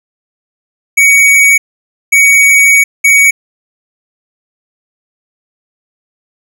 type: tone bursts at uneven times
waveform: square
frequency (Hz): 2247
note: C#7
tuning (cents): +23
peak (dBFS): -4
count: 3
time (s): 0.97-1.58 / 2.12-2.84 / 3.04-3.31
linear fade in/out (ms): 10
effects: none